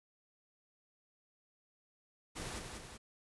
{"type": "noise with echo", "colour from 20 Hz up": "pink", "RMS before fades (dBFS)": -43, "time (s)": [2.35, 2.6], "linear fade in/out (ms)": 20, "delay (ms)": 190, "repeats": 2, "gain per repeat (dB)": -4, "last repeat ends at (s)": 2.98, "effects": ["resampled to 24000 Hz"]}